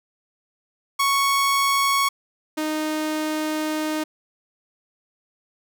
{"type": "tone pair in turn", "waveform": "sawtooth", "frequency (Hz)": [1108.7, 309.1], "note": ["C#6", "D#4"], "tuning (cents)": [0, -11], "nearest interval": "octave + minor seventh", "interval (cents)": 2211, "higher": "first", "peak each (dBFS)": [-14, -19], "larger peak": "first", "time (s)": [[0.99, 2.09], [2.57, 4.04]], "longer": "second", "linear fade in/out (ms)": 10, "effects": []}